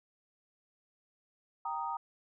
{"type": "chord", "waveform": "sine", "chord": "Eb major", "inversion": "first", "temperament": "equal", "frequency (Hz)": [784, 932.3, 1244.5], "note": ["G5", "Bb5", "Eb6"], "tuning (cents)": [0, 0, 0], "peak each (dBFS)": [-40, -36, -39], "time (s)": [1.65, 1.97], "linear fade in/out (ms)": 5, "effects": []}